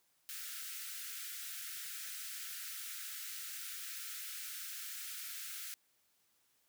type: high-pass noise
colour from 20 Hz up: white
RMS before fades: -45 dBFS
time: 0.29-5.74 s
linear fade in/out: 0 ms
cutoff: 1300 Hz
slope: 96 dB/octave
effects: white hiss -75 dBFS RMS until 6.68 s + high-pass 60 Hz 12 dB/octave